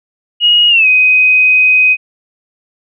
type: tone with pitch glide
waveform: sine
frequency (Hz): 2884 to 2511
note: F#7 to D#7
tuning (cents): -45 to +15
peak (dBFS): -5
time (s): 0.4-1.97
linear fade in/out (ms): 50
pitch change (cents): -240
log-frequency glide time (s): 0.69-0.87
effects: none